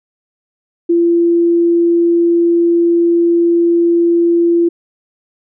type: tone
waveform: sine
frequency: 340.9 Hz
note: F4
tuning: 42 cents flat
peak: -8 dBFS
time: 0.89-4.69 s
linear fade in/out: 10 ms
effects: none